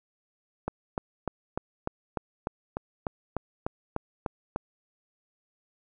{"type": "click train", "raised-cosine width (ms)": 1, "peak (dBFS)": -15, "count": 14, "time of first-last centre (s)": [0.68, 4.561], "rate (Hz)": 3.35, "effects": []}